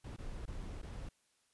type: noise with dropouts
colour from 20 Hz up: brown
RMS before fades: -44 dBFS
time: 0.04-1.09 s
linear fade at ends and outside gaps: 5 ms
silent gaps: 0.165-0.185 / 0.456-0.477 / 0.818-0.828 s
effects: white hiss -75 dBFS RMS until 1.53 s + resampled to 24000 Hz